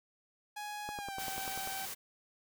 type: tone with pitch glide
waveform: sawtooth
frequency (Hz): 834 to 773.7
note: G#5 to G5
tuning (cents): +7 to -23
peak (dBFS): -36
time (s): 0.56-1.86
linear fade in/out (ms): 10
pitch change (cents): -130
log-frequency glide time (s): 0.93-1.17
type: click train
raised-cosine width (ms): 1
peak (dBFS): -28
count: 9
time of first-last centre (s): 0.89-1.674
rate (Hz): 10.2
type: noise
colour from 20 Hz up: white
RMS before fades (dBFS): -42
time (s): 1.18-1.95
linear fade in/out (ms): 20
effects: none